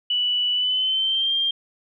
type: tone with pitch glide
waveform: sine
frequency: 2960 to 3191 Hz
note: F#7 to G7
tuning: 0 to +30 cents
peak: -19 dBFS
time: 0.1-1.51 s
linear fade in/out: 5 ms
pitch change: +130 cents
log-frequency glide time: 0.53-1.33 s
effects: none